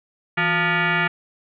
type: tone with frequency modulation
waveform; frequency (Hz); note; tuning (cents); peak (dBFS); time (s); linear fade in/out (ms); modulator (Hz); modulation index
sine; 165.3; E3; +5; -17; 0.37-1.08; 10; 526; 4.4
effects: none